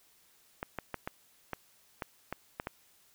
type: clicks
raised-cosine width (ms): 0.5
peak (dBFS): -20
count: 9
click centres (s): 0.629 / 0.787 / 0.943 / 1.075 / 1.533 / 2.022 / 2.326 / 2.599 / 2.671
effects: white hiss -65 dBFS RMS until 3.14 s